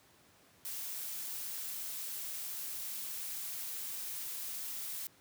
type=noise; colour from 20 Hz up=blue; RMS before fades=-41 dBFS; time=0.65-5.07 s; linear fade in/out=0 ms; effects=pink hiss -64 dBFS RMS until 5.2 s + high-pass 100 Hz 12 dB/octave